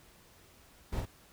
brown noise with echo, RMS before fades -35 dBFS, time 0.92-1.01 s, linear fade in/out 10 ms, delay 46 ms, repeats 1, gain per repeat -3 dB, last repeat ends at 1.056 s, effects pink hiss -60 dBFS RMS until 1.32 s

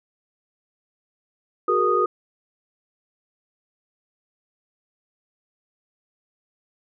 sine tone cluster, 368.8 / 416.1 / 471.1 / 1239 Hz, F#4 / G#4 / A#4 / D#6, -6 / +3 / +18 / -8 cents, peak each -23 / -25 / -24 / -20 dBFS, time 1.68-2.06 s, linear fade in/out 5 ms, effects none

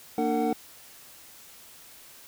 triangle tone cluster, 231.1 / 297.5 / 454.1 / 746 Hz, A#3 / D4 / A#4 / F#5, -15 / +22 / -45 / +14 cents, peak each -27 dBFS, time 0.18-0.53 s, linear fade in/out 2 ms, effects white hiss -50 dBFS RMS until 2.27 s

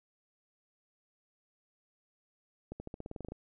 accelerating click train, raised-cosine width 2 ms, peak -28 dBFS, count 12, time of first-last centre 2.72-3.32 s, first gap 80 ms, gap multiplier 0.92, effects none

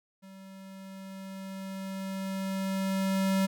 square tone with level ramp, 192.3 Hz, G3, 33 cents flat, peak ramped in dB -48 to -24 dBFS, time 0.22-3.47 s, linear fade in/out 20 ms, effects none

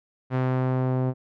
sawtooth tone with low-pass filter sweep, 128.9 Hz, C3, 26 cents flat, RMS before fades -24 dBFS, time 0.3-1.14 s, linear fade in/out 50 ms, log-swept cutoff 1800 to 690 Hz, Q 0.81, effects none

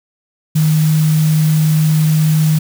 sine tone in noise, 155.56 Hz, D#3, in tune, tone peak -9 dBFS, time 0.55-2.59 s, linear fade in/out 10 ms, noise white, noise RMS -27 dBFS, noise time 0.55-2.59 s, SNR +15 dB, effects none

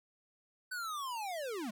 square linear sweep, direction down, 1525 to 196 Hz, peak -38 dBFS, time 0.71-1.71 s, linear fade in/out 10 ms, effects none

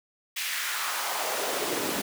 pink noise with high-pass filter sweep, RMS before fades -30 dBFS, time 0.36-2.02 s, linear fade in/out 10 ms, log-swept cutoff 2400 to 230 Hz, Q 1.7, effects none

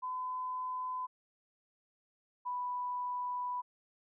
sine tone pair in turn, 1013 / 988.7 Hz, B5 / B5, +44 / +2 cents, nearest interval unison, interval 42 cents, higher first, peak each -35 / -34 dBFS, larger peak second, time 0.02-1.07 / 2.45-3.62 s, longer second, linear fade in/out 20 ms, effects none

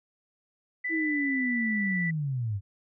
sine tone with pitch glide, 1990 to 1970.6 Hz, B6 to B6, +13 to -4 cents, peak -28 dBFS, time 0.84-2.11 s, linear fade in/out 10 ms, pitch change -17 cents, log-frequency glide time 1.19-1.69 s
sine linear sweep, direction down, 329.8 to 93.8 Hz, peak -27 dBFS, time 0.89-2.61 s, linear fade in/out 50 ms
effects none

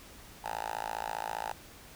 5% pulse tone with high-pass filter, 55 Hz, A1, in tune, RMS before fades -37 dBFS, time 0.44-1.52 s, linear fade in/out 5 ms, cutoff 870 Hz, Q 7.6, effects pink hiss -52 dBFS RMS until 1.95 s

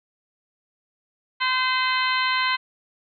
harmonic tone with a mistuned harmonic, 514 Hz, C5, 31 cents flat, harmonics 2 / 3 / 4 / 5 / 6 / 7 / 8, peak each -24 / -27 / -26 / -31 / -29 / -37 / -30 dBFS, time 1.4-2.57 s, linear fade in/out 20 ms, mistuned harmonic 7, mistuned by +26 cents, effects none

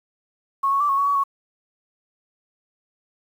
sine tone with pitch steps, 1097 / 1107 / 1166 / 1098 / 1122 / 1132 / 1107 Hz, C#6 / C#6 / D6 / C#6 / C#6 / C#6 / C#6, -18 / -3 / -13 / -17 / +21 / +36 / -3 cents, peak -17 dBFS, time 0.63-1.239 s, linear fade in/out 10 ms, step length 87 ms, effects 8-bit

